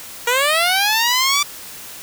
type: linear sweep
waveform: 10% pulse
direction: up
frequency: 469 to 1174.7 Hz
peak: -6 dBFS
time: 0.27-1.43 s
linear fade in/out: 5 ms
effects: white hiss -35 dBFS RMS until 2.02 s